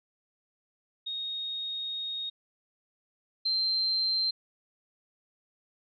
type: tone pair in turn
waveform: sine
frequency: 3729 / 4136 Hz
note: A#7 / C8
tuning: 0 / -21 cents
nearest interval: major second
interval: 179 cents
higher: second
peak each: -32 / -25 dBFS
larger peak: second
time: 1.06-2.3 / 3.45-4.31 s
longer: first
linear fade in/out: 10 ms
effects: none